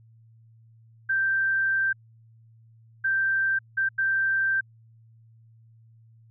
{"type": "tone bursts at uneven times", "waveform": "sine", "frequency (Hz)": 1568, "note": "G6", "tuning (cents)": 0, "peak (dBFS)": -21, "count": 4, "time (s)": [[1.09, 1.93], [3.04, 3.59], [3.77, 3.89], [3.98, 4.61]], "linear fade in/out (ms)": 10, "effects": ["added 113 Hz sine -52 dBFS peak until 6.3 s"]}